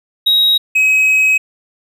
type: tone pair in turn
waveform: triangle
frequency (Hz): 3805 / 2545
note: A#7 / D#7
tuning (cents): +35 / +39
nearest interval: perfect fifth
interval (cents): 696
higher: first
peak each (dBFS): -7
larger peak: neither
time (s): 0.26-0.58 / 0.75-1.38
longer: second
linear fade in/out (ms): 10
effects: none